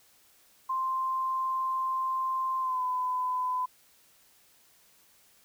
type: tone with pitch glide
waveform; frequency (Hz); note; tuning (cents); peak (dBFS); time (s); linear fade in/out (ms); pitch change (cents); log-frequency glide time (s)
sine; 1046.5 to 1007.9; C6 to B5; 0 to +35; -27; 0.69-3.66; 10; -65; 2.6-2.83
effects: white hiss -62 dBFS RMS until 5.44 s

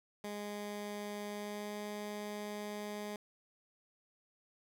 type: tone with pitch glide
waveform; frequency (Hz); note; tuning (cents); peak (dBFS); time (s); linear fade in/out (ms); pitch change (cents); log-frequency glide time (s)
15% pulse; 206.5 to 208.1; G#3 to G#3; -10 to +4; -34; 0.24-3.16; 2; +14; 1.29-1.77
effects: none

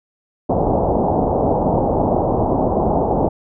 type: low-pass noise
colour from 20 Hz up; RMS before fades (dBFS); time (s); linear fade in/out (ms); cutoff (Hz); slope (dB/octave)
white; -17; 0.49-3.29; 10; 850; 48
effects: none

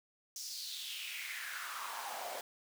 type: noise with high-pass filter sweep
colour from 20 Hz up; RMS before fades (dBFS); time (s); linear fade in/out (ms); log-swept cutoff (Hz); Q
pink; -43; 0.36-2.41; 2; 5800 to 580; 4.2
effects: none

